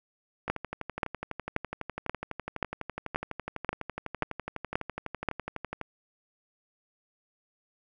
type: two click trains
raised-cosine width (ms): 0.5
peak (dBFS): -11 / -19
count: 10 / 65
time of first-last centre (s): 0.5-5.287 / 0.48-5.813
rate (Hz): 1.88 / 12
effects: none